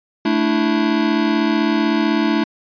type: chord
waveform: square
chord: A suspended fourth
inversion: none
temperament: equal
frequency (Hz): 220 / 293.7 / 329.6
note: A3 / D4 / E4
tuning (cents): 0 / 0 / 0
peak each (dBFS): -20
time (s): 0.25-2.44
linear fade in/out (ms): 5
effects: resampled to 11025 Hz